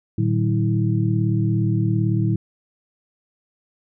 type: tone cluster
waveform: sine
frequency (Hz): 113.6 / 151.2 / 189.9 / 324.5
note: A#2 / D#3 / F#3 / E4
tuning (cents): -44 / -49 / +45 / -27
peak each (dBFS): -19 / -24 / -24 / -26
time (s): 0.18-2.36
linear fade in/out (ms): 5
effects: none